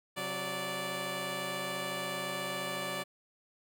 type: tone cluster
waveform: 10% pulse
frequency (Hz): 132.8 / 183.3 / 584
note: C3 / F#3 / D5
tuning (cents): +26 / -16 / -10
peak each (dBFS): -36 / -32 / -28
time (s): 0.16-3.04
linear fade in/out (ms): 20
effects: none